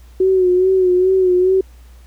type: tone with vibrato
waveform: sine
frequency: 370 Hz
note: F#4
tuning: in tune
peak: -10 dBFS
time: 0.2-1.61 s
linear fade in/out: 5 ms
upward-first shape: sine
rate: 2.4 Hz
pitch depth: 49 cents each way
effects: added 60 Hz sine -39 dBFS peak until 2.06 s + pink hiss -53 dBFS RMS until 2.06 s